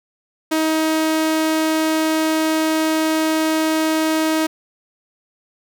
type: tone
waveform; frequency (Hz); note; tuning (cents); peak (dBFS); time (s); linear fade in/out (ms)
sawtooth; 316.3; D#4; +29; -12; 0.51-4.47; 10
effects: none